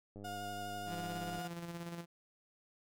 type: click train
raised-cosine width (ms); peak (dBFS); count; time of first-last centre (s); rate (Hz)
2; -37; 125; 0.16-1.388; 101
type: tone with vibrato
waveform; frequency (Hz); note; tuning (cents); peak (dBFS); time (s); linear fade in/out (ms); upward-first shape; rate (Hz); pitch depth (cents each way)
35% pulse; 714; F5; +38; -40; 0.24-1.48; 10; triangle; 12; 18
type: tone with tremolo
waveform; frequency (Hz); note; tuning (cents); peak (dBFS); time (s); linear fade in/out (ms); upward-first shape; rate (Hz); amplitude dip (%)
sawtooth; 170.6; F3; -40; -37; 0.86-2.06; 50; square; 17; 40
effects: none